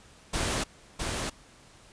pink noise with echo, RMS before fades -29 dBFS, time 0.33-0.64 s, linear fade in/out 10 ms, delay 660 ms, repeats 1, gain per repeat -3 dB, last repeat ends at 1.3 s, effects pink hiss -55 dBFS RMS until 1.92 s + resampled to 22050 Hz

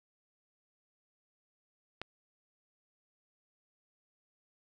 click, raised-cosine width 0.3 ms, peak -22 dBFS, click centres 2.016 s, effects none

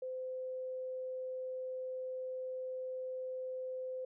sine tone, 514 Hz, C5, 31 cents flat, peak -38 dBFS, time 0.02-4.05 s, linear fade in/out 5 ms, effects none

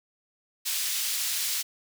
pink high-pass noise, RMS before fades -29 dBFS, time 0.65-1.63 s, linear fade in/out 20 ms, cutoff 3500 Hz, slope 12 dB/octave, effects none

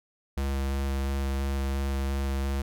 square tone with vibrato, 68.3 Hz, C#2, 25 cents flat, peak -27 dBFS, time 0.37-2.62 s, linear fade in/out 5 ms, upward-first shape square, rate 2.9 Hz, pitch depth 9 cents each way, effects none

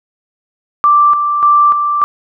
sine tone with tremolo, 1174.7 Hz, D6, in tune, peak -5 dBFS, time 0.84-2.04 s, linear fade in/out 0 ms, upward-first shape square, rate 1.7 Hz, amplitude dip 50%, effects none

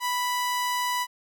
sawtooth tone, 987.8 Hz, B5, in tune, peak -21 dBFS, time 0-1.07 s, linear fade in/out 50 ms, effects none

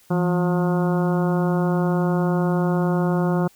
harmonic tone with a mistuned harmonic, 178.9 Hz, F3, 42 cents sharp, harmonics 1 / 2 / 3 / 4 / 5 / 6 / 7 / 8, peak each -19 / -25 / -29 / -31 / -33 / -35 / -36 / -37 dBFS, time 0.1-3.48 s, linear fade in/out 10 ms, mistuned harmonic 1, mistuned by -86 cents, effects white hiss -55 dBFS RMS until 3.55 s

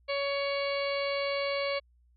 harmonic tone with a mistuned harmonic, 560 Hz, C#5, 18 cents sharp, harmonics 1 / 2 / 3 / 4 / 5 / 6 / 7 / 8, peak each -30 / -38 / -46 / -36 / -42 / -45 / -44 / -42 dBFS, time 0.08-1.8 s, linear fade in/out 20 ms, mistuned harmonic 7, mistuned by +52 cents, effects added 60 Hz sine -61 dBFS peak until 2.16 s

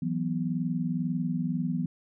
sine chord, E suspended second, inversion none, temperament equal, 164.81 / 185 / 246.9 Hz, E3 / F#3 / B3, 0 / 0 / 0 cents, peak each -30 / -32 / -31 dBFS, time 0.02-1.86 s, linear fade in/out 5 ms, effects none

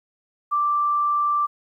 sine tone, 1174.7 Hz, D6, in tune, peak -18 dBFS, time 0.51-1.47 s, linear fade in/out 20 ms, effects 10-bit

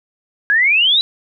sine exponential sweep, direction up, 1622 to 4000 Hz, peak -10 dBFS, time 0.5-1.01 s, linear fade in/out 0 ms, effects none

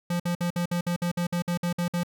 square tone bursts, 174.3 Hz, F3, 3 cents flat, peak -25 dBFS, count 13, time 0.1-2.034 s, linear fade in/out 5 ms, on 98 ms, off 55 ms, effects none

